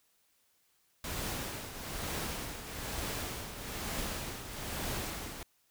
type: noise with tremolo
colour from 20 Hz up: pink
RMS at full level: -36 dBFS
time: 1.04-5.43 s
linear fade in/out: 2 ms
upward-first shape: triangle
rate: 1.1 Hz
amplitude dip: 65%
effects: white hiss -72 dBFS RMS until 5.7 s